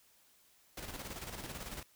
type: noise with tremolo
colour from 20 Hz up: pink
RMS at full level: -43 dBFS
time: 0.77-1.83 s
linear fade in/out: 5 ms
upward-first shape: square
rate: 18 Hz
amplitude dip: 50%
effects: white hiss -67 dBFS RMS until 1.95 s